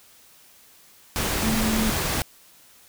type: tone in noise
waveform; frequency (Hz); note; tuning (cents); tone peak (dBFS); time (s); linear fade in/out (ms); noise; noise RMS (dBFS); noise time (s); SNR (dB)
sine; 220; A3; 0; -23; 1.43-1.9; 0; pink; -25; 1.16-2.22; -1
effects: white hiss -53 dBFS RMS until 2.88 s